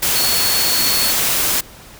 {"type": "tone in noise", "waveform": "sine", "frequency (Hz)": 4384, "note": "C#8", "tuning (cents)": -20, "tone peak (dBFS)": -19, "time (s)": [0.15, 1.12], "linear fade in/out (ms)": 10, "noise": "white", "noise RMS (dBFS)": -17, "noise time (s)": [0.02, 1.61], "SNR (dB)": -5, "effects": ["pink hiss -40 dBFS RMS until 1.99 s"]}